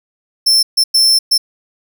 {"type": "tone bursts at uneven times", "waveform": "40% pulse", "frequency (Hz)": 5340, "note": "E8", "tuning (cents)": 22, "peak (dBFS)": -7, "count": 4, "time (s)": [[0.46, 0.63], [0.77, 0.84], [0.94, 1.19], [1.31, 1.38]], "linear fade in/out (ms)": 10, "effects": []}